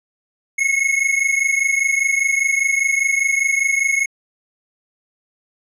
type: tone pair together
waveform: square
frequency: 2174 / 2199 Hz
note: C#7 / C#7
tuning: -34 / -14 cents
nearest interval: unison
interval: 20 cents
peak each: -18 / -20 dBFS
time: 0.58-4.06 s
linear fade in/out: 10 ms
effects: low-pass 10000 Hz 12 dB/octave